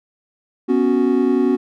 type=chord; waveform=triangle; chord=B suspended second; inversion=none; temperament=equal; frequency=246.9 / 277.2 / 370 Hz; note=B3 / C#4 / F#4; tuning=0 / 0 / 0 cents; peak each=-16 dBFS; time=0.68-1.57 s; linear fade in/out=20 ms; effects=none